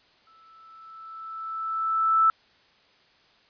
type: tone with exponential growth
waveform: sine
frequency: 1318.5 Hz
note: E6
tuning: in tune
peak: -15 dBFS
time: 0.27-2.3 s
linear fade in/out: 1 ms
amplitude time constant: 440 ms
effects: white hiss -60 dBFS RMS until 3.49 s + resampled to 11025 Hz